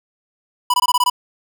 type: tone bursts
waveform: square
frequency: 987.8 Hz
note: B5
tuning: in tune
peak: -13 dBFS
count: 7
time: 0.7-1.099 s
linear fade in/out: 5 ms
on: 39 ms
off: 21 ms
effects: none